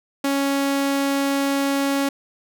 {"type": "tone", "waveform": "sawtooth", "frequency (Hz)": 277.4, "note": "C#4", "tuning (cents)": 1, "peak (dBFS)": -15, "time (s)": [0.24, 2.09], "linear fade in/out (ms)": 5, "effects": []}